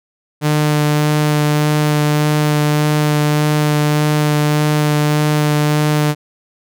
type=tone with vibrato; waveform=sawtooth; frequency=150 Hz; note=D3; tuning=37 cents sharp; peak=-8 dBFS; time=0.41-6.15 s; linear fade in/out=50 ms; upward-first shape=sine; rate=1.7 Hz; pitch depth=10 cents each way; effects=none